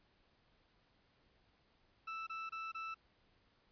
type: tone bursts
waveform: 30% pulse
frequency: 1321 Hz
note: E6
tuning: 3 cents sharp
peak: -39 dBFS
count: 4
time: 2.07-2.945 s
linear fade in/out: 10 ms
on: 200 ms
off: 25 ms
effects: pink hiss -73 dBFS RMS until 3.71 s + resampled to 11025 Hz